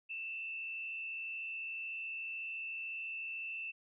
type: tone with frequency modulation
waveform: sine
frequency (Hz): 2664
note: E7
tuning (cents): +18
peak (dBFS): -39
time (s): 0.09-3.72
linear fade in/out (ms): 20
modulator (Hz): 73.9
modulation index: 0.83
effects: none